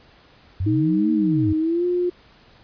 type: linear two-way sweep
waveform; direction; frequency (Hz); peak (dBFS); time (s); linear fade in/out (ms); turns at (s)
sine; up then down; 85.1 to 236.1 to 85.1; -20; 0.6-1.53; 5; 1.12
type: tone with pitch glide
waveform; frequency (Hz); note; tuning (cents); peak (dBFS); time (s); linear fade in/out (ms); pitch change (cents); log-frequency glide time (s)
sine; 313.1 to 355.5; D#4 to F4; +11 to +31; -18; 0.66-2.1; 10; +220; 1.58-1.85
effects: pink hiss -52 dBFS RMS until 2.63 s + resampled to 11025 Hz